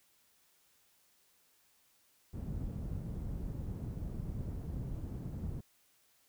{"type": "low-pass noise", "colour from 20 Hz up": "white", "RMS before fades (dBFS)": -40, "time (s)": [2.33, 5.61], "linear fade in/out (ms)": 10, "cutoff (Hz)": 130, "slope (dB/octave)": 12, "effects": ["white hiss -70 dBFS RMS until 6.28 s"]}